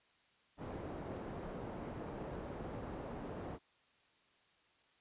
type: low-pass noise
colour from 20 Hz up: white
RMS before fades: -45 dBFS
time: 0.57-3.59 s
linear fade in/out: 50 ms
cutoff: 560 Hz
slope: 12 dB/octave
effects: white hiss -71 dBFS RMS until 5 s + resampled to 8000 Hz